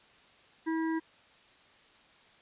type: harmonic tone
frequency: 323.4 Hz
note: E4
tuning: 33 cents flat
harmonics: 1 / 3 / 5 / 6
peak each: -29 / -39 / -43 / -45 dBFS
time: 0.66-1 s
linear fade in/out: 20 ms
effects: white hiss -60 dBFS RMS until 2.41 s + resampled to 8000 Hz